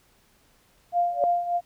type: tone with tremolo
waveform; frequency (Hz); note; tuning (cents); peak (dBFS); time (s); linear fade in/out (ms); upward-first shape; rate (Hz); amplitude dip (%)
sine; 699; F5; +1; -18; 0.92-1.61; 50; triangle; 3.3; 75
type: tone with exponential growth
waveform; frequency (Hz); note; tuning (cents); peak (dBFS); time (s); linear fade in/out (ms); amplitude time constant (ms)
sine; 576; D5; -34; -17; 1.09-1.24; 1; 32
effects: pink hiss -62 dBFS RMS until 1.65 s